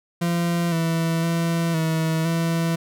40% pulse tone with pitch steps, 171.2 / 164.7 / 167.3 / 160.8 / 166 Hz, F3 / E3 / E3 / E3 / E3, -34 / -1 / +26 / -43 / +12 cents, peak -19 dBFS, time 0.21-2.76 s, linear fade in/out 10 ms, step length 510 ms, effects none

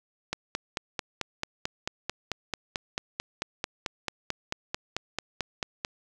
click train, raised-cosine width 0.2 ms, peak -12 dBFS, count 26, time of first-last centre 0.33-5.849 s, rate 4.53 Hz, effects none

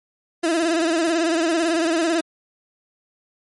30% pulse tone with vibrato, 329.9 Hz, E4, 1 cent sharp, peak -15 dBFS, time 0.43-2.21 s, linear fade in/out 10 ms, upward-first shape sine, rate 18 Hz, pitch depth 83 cents each way, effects MP3 48 kbps

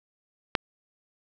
click, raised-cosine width 0.3 ms, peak -5 dBFS, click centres 0.552 s, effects none

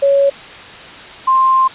sine tone pair in turn, 557 / 1051.5 Hz, C#5 / C6, +8 / +8 cents, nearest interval major seventh, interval 1100 cents, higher second, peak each -8 / -8 dBFS, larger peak neither, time 0.02-0.3 / 1.27-1.68 s, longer second, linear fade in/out 10 ms, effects white hiss -33 dBFS RMS until 1.74 s + resampled to 8000 Hz

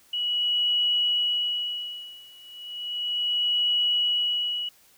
sine tone with tremolo, 2927 Hz, F#7, 19 cents flat, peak -20 dBFS, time 0.13-4.69 s, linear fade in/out 5 ms, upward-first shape sine, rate 0.34 Hz, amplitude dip 95%, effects white hiss -58 dBFS RMS until 4.97 s

